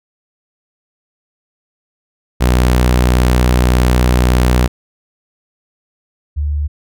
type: tone pair in turn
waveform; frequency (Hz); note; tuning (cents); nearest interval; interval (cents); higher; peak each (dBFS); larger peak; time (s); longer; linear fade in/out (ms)
sawtooth / sine; 61.74 / 73.42; B1 / D2; 0 / 0; minor third; 300; second; -5 / -14; first; 2.4-4.68 / 6.36-6.68; first; 20
effects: none